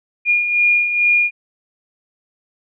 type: beating tone pair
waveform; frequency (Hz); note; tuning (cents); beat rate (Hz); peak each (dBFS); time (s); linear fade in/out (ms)
sine; 2424 / 2426.3; D#7 / D#7; -46 / -44; 2.3; -21 / -13; 0.25-1.31; 50
effects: none